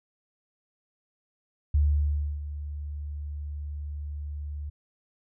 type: tone with ADSR envelope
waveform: sine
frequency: 73.42 Hz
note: D2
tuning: in tune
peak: -18 dBFS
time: 1.74-4.7 s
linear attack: 6 ms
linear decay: 650 ms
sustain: -14 dB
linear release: 11 ms
effects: none